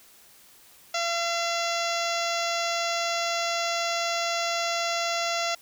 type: harmonic tone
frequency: 681 Hz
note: F5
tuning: 44 cents flat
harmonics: 1 / 2 / 3 / 4 / 5 / 6 / 7 / 8 / 9 / 10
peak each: -29 / -32 / -34 / -35 / -36 / -37 / -37 / -38 / -39 / -39 dBFS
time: 0.94-5.55 s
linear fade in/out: 5 ms
effects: white hiss -54 dBFS RMS until 5.61 s